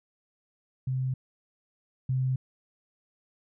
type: tone pair in turn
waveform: sine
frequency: 130 / 130 Hz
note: C3 / C3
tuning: -11 / -11 cents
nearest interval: unison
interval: 0 cents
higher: neither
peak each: -26 / -24 dBFS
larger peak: second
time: 0.87-1.14 / 2.09-2.36 s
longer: neither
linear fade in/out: 5 ms
effects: none